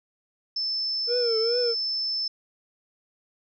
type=tone; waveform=sine; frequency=5274 Hz; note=E8; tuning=in tune; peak=-25 dBFS; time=0.56-2.28 s; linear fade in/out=5 ms
type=tone with vibrato; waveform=triangle; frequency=466.2 Hz; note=A#4; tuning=in tune; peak=-21 dBFS; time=1.07-1.75 s; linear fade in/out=50 ms; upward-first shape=triangle; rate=2.4 Hz; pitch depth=110 cents each way
effects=none